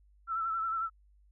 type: tone with vibrato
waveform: sine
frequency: 1331 Hz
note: E6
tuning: 16 cents sharp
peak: -30 dBFS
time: 0.27-0.9 s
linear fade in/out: 50 ms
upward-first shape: sine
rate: 11 Hz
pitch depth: 43 cents each way
effects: added 50 Hz sine -60 dBFS peak until 1.31 s